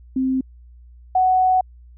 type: tone pair in turn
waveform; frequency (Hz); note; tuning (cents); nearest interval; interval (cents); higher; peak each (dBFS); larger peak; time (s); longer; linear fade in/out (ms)
sine; 261.6 / 743.6; C4 / F#5; 0 / +8; octave + tritone; 1808; second; -17 / -13; second; 0.16-0.41 / 1.15-1.61; second; 5
effects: added 60 Hz sine -42 dBFS peak until 1.97 s